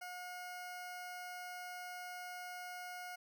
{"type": "tone", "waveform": "20% pulse", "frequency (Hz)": 720, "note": "F#5", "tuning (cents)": -47, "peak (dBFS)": -40, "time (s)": [0.01, 3.16], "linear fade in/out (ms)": 10, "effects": []}